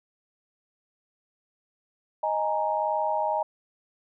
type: chord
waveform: sine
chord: D# suspended fourth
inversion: none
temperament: equal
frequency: 622.3 / 830.6 / 932.3 Hz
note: D#5 / G#5 / A#5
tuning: 0 / 0 / 0 cents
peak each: -28 dBFS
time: 2.23-3.43 s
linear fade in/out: 5 ms
effects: none